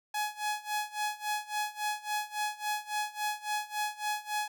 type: tone with tremolo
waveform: sawtooth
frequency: 842 Hz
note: G#5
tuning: 24 cents sharp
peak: -25 dBFS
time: 0.14-4.48 s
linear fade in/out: 5 ms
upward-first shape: sine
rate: 3.6 Hz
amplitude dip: 90%
effects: none